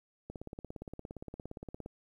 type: click train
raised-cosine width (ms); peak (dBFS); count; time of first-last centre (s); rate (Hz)
2; -29; 28; 0.3-1.861; 17.3
effects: 11-bit